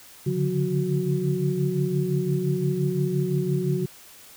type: tone cluster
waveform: sine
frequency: 141.2 / 147 / 180.4 / 368 Hz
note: C#3 / D3 / F#3 / F#4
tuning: +32 / +2 / -44 / -9 cents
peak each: -27 dBFS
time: 0.26-3.86 s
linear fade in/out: 10 ms
effects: white hiss -48 dBFS RMS until 4.36 s